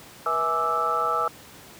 sine tone cluster, 483.6 / 649 / 837 / 1175 / 1318 Hz, B4 / E5 / G#5 / D6 / E6, -36 / -27 / +13 / +1 / -1 cents, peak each -31 / -31 / -31 / -28 / -24 dBFS, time 0.26-1.28 s, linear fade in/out 2 ms, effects pink hiss -46 dBFS RMS until 1.79 s + high-pass 100 Hz 12 dB/octave

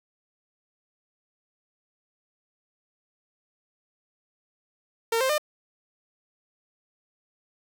sawtooth tone with pitch steps, 457.3 / 525.3 / 603.4 Hz, A#4 / C5 / D5, -33 / +7 / +47 cents, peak -18 dBFS, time 5.12-5.381 s, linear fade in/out 5 ms, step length 87 ms, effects none

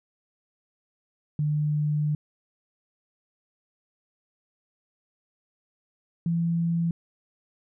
sine tone pair in turn, 149.8 / 168.14 Hz, D3 / E3, +35 / +35 cents, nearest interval major second, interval 200 cents, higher second, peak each -22 dBFS, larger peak neither, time 1.39-2.15 / 6.26-6.91 s, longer first, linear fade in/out 2 ms, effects none

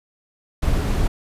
brown noise, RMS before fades -19 dBFS, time 0.62-1.08 s, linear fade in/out 10 ms, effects resampled to 32000 Hz

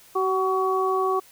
sine tone cluster, 379 / 752 / 1125 Hz, F#4 / F#5 / C#6, +42 / +28 / +25 cents, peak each -23 / -28 / -24 dBFS, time 0.15-1.2 s, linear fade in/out 10 ms, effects white hiss -52 dBFS RMS until 1.31 s

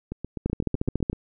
two click trains, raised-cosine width 3 ms, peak -11 / -18 dBFS, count 10 / 9, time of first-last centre 0.46-1.098 / 0.12-1.13 s, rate 14.1 / 7.92 Hz, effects none

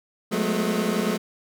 25% pulse tone cluster, 181.2 / 210.3 / 220.6 / 248.2 Hz, F#3 / G#3 / A3 / B3, -36 / +22 / +5 / +9 cents, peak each -24 / -22 / -24 / -28 dBFS, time 0.31-1.18 s, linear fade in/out 20 ms, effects none

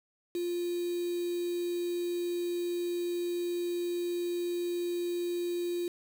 sine tone with quantisation, 349.2 Hz, F4, in tune, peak -30 dBFS, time 0.35-5.88 s, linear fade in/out 2 ms, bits 7, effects none

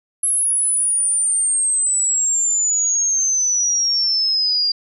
sine exponential sweep, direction down, 10910 to 4776 Hz, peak -15 dBFS, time 0.23-4.72 s, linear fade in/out 5 ms, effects none

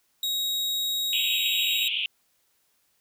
40% pulse tone, 3793 Hz, A#7, 29 cents sharp, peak -24 dBFS, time 0.23-1.88 s, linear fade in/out 2 ms
pink band-pass noise, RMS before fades -28 dBFS, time 1.13-2.06 s, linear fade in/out 0 ms, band 2500 to 3400 Hz, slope 96 dB/octave
effects white hiss -69 dBFS RMS until 3 s

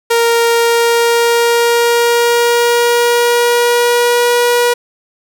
sawtooth tone with pitch glide, 466.2 to 482.1 Hz, A#4 to B4, 0 to -42 cents, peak -5 dBFS, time 0.1-4.74 s, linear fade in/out 10 ms, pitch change +58 cents, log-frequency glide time 0.5-4.37 s, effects none

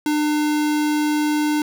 square tone, 300 Hz, D4, 37 cents sharp, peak -18 dBFS, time 0.06-1.62 s, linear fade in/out 2 ms, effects none

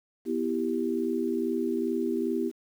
sine chord, E minor, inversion second, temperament equal, 246.9 / 329.6 / 392 Hz, B3 / E4 / G4, 0 / 0 / 0 cents, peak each -30 dBFS, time 0.25-2.52 s, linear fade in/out 50 ms, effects 9-bit

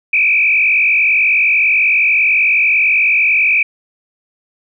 sine tone with frequency modulation, 2431 Hz, D#7, 41 cents flat, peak -9 dBFS, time 0.13-3.63 s, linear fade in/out 5 ms, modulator 49.1 Hz, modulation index 2.7, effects none

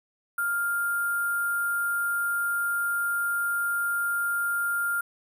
sine tone with sample-and-hold, 1400 Hz, F6, 4 cents sharp, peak -24 dBFS, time 0.38-5.01 s, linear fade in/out 5 ms, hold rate 11025 Hz, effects none

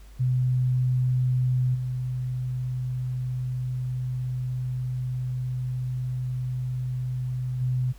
sine tone with level steps, 126.8 Hz, B2, 46 cents sharp, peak -20 / -26 / -22 dBFS, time 0.19-7.93 s, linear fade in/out 20 ms, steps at 1.74 / 7.6 s, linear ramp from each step 20 ms, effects added 50 Hz sine -44 dBFS peak until 7.98 s + pink hiss -57 dBFS RMS until 7.98 s

